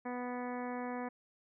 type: harmonic tone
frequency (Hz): 246.9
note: B3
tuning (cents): 0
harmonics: 1 / 2 / 3 / 4 / 5 / 6 / 7 / 8 / 9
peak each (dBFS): -40 / -43 / -44 / -46 / -52 / -56 / -51 / -55 / -55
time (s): 0.05-1.09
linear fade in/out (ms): 10
effects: none